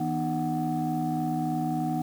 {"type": "tone cluster", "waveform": "sine", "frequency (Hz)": [160.1, 243.9, 307.1, 743], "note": ["D#3", "B3", "D#4", "F#5"], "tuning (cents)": [50, -21, -23, 7], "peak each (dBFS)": -30, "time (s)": [0, 2.02], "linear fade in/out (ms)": 5, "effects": ["tanh soft clip ceiling -19 dBFS", "8-bit"]}